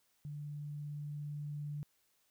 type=tone with level ramp; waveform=sine; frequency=147.1 Hz; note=D3; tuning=3 cents sharp; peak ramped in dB=-41 to -38 dBFS; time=0.25-1.83 s; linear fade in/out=0 ms; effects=white hiss -75 dBFS RMS until 2.3 s